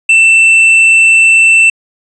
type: tone with tanh clipping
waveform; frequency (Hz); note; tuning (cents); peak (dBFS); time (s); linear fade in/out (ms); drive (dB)
sine; 2671; E7; +22; -4; 0.09-1.7; 5; 5
effects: resampled to 24000 Hz